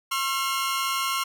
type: tone cluster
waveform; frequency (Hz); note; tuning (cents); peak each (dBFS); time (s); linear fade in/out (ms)
sawtooth; 1076 / 1358 / 2888; C6 / F6 / F#7; +48 / -49 / -43; -23 / -26 / -29; 0.11-1.24; 10
effects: none